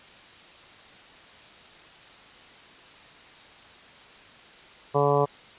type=harmonic tone; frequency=143.1 Hz; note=D3; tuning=45 cents flat; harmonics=1 / 2 / 3 / 4 / 5 / 6 / 7 / 8; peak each=-27 / -34 / -23 / -26 / -28 / -32 / -28 / -31 dBFS; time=4.94-5.26 s; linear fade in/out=20 ms; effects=white hiss -49 dBFS RMS until 5.58 s + resampled to 8000 Hz